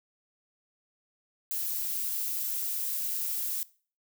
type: noise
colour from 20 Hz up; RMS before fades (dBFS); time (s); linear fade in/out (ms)
violet; -32; 1.51-3.63; 0
effects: noise-tail reverb RT60 0.4 s tail -20 dB re dry